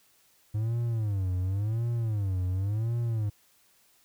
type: tone with vibrato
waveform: triangle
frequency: 103.83 Hz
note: G#2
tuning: in tune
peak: -24 dBFS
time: 0.54-3.3 s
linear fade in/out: 10 ms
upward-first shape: sine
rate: 0.92 Hz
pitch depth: 230 cents each way
effects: white hiss -64 dBFS RMS until 4.04 s